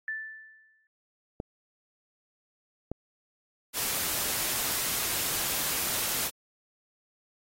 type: tone with exponential decay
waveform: sine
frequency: 1760 Hz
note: A6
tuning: in tune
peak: -29 dBFS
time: 0.08-0.87 s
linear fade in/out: 1 ms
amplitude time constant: 170 ms
type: clicks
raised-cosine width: 2 ms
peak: -20 dBFS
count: 2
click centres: 1.401 / 2.916 s
type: noise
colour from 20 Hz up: white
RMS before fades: -30 dBFS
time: 3.73-6.31 s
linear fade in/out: 50 ms
effects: AAC 48 kbps